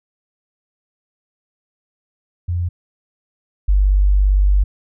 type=tone pair in turn; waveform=sine; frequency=87.31 / 48.8 Hz; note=F2 / G1; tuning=0 / -7 cents; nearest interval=minor seventh; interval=1007 cents; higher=first; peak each=-17 / -10 dBFS; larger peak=second; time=2.48-2.69 / 3.68-4.64 s; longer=second; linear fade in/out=10 ms; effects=none